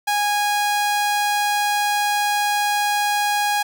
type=tone; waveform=sawtooth; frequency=825 Hz; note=G#5; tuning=12 cents flat; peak=-14 dBFS; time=0.07-3.63 s; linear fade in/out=10 ms; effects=none